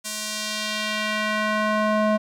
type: tone with band-pass filter sweep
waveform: square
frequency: 213.8 Hz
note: A3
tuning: 49 cents flat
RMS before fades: -24 dBFS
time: 0.04-2.18 s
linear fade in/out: 20 ms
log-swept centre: 8100 to 670 Hz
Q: 0.98
effects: none